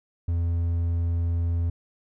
triangle tone, 84.9 Hz, F2, 48 cents flat, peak -20 dBFS, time 0.28-1.7 s, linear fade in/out 5 ms, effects none

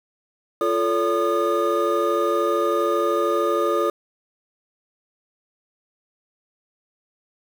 triangle tone cluster, 346.8 / 439.7 / 569 / 1222 Hz, F4 / A4 / C#5 / D#6, -12 / -1 / +45 / -32 cents, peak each -22 dBFS, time 0.61-3.9 s, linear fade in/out 2 ms, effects 7-bit

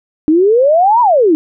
sine exponential two-way sweep, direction up then down, 297.9 to 997 to 297.9 Hz, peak -6 dBFS, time 0.28-1.35 s, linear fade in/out 0 ms, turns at 1.01 s, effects none

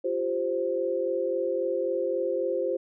sine chord, F suspended second, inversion none, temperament just, 349.2 / 392.9 / 523.8 Hz, F4 / G4 / C5, 0 / +4 / +2 cents, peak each -31 / -31 / -27 dBFS, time 0.04-2.77 s, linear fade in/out 10 ms, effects none

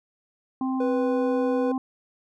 harmonic tone, 261.6 Hz, C4, in tune, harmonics 1 / 3 / 4, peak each -24 / -34 / -36 dBFS, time 0.61-1.78 s, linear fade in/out 2 ms
triangle tone, 493.9 Hz, B4, in tune, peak -22 dBFS, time 0.8-1.72 s, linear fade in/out 5 ms
effects none

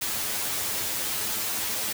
white noise with comb filter, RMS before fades -29 dBFS, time 0.01-1.93 s, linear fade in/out 10 ms, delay 9.4 ms, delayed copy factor +0.95, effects none

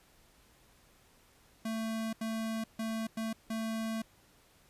square tone bursts at uneven times, 222.9 Hz, A3, 23 cents sharp, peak -34 dBFS, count 5, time 1.65-2.13 / 2.21-2.64 / 2.79-3.07 / 3.17-3.33 / 3.5-4.02 s, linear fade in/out 5 ms, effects pink hiss -64 dBFS RMS until 4.69 s + resampled to 32000 Hz

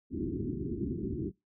white low-pass noise, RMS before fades -34 dBFS, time 0.1-1.32 s, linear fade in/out 50 ms, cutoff 390 Hz, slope 96 dB/octave, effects noise-tail reverb RT60 0.2 s tail -23 dB re dry + high-pass 60 Hz 12 dB/octave

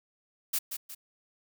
blue noise with echo, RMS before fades -29 dBFS, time 0.53-0.59 s, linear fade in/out 10 ms, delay 180 ms, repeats 2, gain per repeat -7 dB, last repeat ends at 0.95 s, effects none

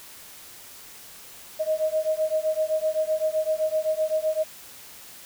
sine beating tone pair, 622.3 / 630.1 Hz, D#5 / D#5, 0 / +22 cents, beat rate 7.8 Hz, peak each -25 dBFS, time 1.59-4.44 s, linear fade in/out 20 ms, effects white hiss -45 dBFS RMS until 5.25 s

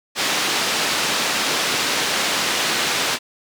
white band-pass noise, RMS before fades -21 dBFS, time 0.15-3.19 s, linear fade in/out 50 ms, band 180 to 4700 Hz, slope 12 dB/octave, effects none

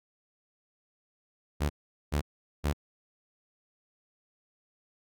sawtooth tone bursts, 73.42 Hz, D2, in tune, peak -22 dBFS, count 3, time 1.6-2.734 s, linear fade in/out 20 ms, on 98 ms, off 420 ms, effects none

